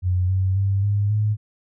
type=tone with pitch steps; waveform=sine; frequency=90.9 / 94.49 / 98.22 / 102.09 / 106.12 Hz; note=F#2 / F#2 / G2 / G#2 / G#2; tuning=-30 / +37 / +4 / -29 / +38 cents; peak=-17 dBFS; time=0.02-1.37 s; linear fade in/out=50 ms; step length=270 ms; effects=none